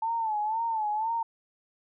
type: tone with vibrato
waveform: sine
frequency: 880 Hz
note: A5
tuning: in tune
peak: -26 dBFS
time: 0.02-1.23 s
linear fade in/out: 5 ms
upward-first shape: sine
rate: 2 Hz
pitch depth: 88 cents each way
effects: none